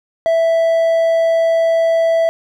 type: tone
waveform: triangle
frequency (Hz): 659.3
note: E5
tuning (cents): 0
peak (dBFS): -9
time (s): 0.26-2.29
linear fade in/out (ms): 0
effects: none